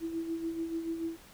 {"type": "tone with tremolo", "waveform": "sine", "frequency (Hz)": 329.6, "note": "E4", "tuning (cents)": 0, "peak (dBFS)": -30, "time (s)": [0, 1.17], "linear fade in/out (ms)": 50, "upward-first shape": "sine", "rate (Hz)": 6.9, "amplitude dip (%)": 55, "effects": ["pink hiss -55 dBFS RMS until 1.33 s"]}